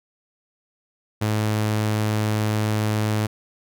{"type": "tone", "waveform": "sawtooth", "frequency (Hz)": 107.2, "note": "A2", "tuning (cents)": -45, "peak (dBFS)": -16, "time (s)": [1.21, 3.27], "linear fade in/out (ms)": 10, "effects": []}